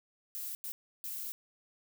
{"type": "noise bursts at uneven times", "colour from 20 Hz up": "violet", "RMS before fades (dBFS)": -40, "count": 3, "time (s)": [[0.35, 0.55], [0.64, 0.72], [1.04, 1.32]], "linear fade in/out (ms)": 0, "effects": []}